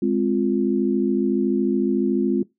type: chord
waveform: sine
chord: F minor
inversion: first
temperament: equal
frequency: 207.7 / 261.6 / 349.2 Hz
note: Ab3 / C4 / F4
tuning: 0 / 0 / 0 cents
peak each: -22 dBFS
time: 0.02-2.43 s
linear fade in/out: 5 ms
effects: noise-tail reverb RT60 0.2 s tail -22 dB re dry